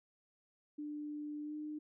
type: tone with pitch glide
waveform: sine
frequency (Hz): 297.3 to 302.5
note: D4 to D#4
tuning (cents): +21 to -49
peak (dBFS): -40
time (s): 0.78-1.79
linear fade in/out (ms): 10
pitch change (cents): +30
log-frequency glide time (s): 1.43-1.55
effects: none